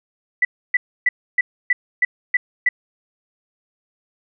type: tone bursts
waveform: sine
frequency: 1975.5 Hz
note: B6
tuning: in tune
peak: -12 dBFS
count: 8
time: 0.42-2.69 s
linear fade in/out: 5 ms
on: 30 ms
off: 290 ms
effects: none